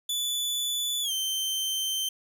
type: tone with pitch glide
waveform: sawtooth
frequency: 3471 to 3110 Hz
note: A7 to G7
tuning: -24 to -14 cents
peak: -24 dBFS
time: 0.09-2.09 s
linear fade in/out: 5 ms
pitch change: -190 cents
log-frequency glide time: 1.02-1.12 s
effects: none